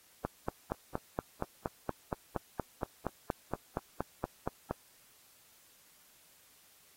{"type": "click train", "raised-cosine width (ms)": 1, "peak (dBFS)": -18, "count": 20, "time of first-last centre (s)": [0.25, 4.71], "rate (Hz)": 4.26, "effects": ["white hiss -63 dBFS RMS until 6.96 s", "AAC 48 kbps"]}